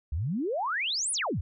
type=exponential two-way sweep; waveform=sine; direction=up then down; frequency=65.41 to 10548 to 65.41 Hz; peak=-27 dBFS; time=0.12-1.41 s; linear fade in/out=5 ms; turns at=1.12 s; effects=none